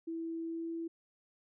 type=tone with pitch glide; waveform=sine; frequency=329.2 to 331.5 Hz; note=E4 to E4; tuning=-2 to +10 cents; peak=-36 dBFS; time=0.07-0.88 s; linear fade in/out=10 ms; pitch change=+12 cents; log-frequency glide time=0.44-0.7 s; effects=none